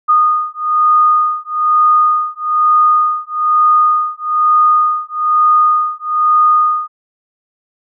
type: beating tone pair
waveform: sine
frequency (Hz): 1230 / 1231.1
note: D#6 / D#6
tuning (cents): -20 / -19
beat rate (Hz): 1.1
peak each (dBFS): -12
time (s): 0.08-6.88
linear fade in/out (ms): 20
effects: none